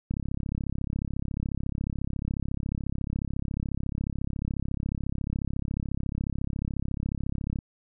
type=click train; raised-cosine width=5 ms; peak=-18 dBFS; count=256; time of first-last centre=0.11-7.588 s; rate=34.1 Hz; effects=none